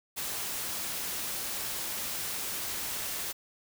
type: noise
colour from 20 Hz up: white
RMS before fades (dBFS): -35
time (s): 0.16-3.33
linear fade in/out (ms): 20
effects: none